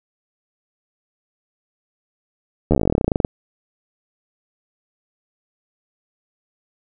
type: slowing click train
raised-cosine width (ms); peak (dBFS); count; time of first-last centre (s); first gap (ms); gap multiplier
2; -3; 22; 2.71-3.248; 12; 1.07
effects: none